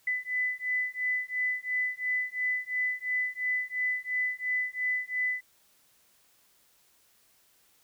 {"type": "beating tone pair", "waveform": "sine", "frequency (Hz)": [2000, 2002.9], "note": ["B6", "B6"], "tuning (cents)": [21, 24], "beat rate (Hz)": 2.9, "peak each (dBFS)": -31, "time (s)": [0.07, 5.41], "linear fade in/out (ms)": 5, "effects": ["white hiss -65 dBFS RMS until 7.83 s"]}